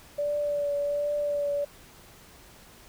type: tone with vibrato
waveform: sine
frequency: 580 Hz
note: D5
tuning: 22 cents flat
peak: -25 dBFS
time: 0.18-1.65 s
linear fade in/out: 10 ms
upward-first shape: triangle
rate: 1.3 Hz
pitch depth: 23 cents each way
effects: pink hiss -52 dBFS RMS until 2.88 s